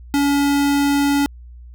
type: tone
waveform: square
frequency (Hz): 283.6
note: C#4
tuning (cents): +40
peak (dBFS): -15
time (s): 0.14-1.26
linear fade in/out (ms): 0
effects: added 60 Hz sine -36 dBFS peak until 1.74 s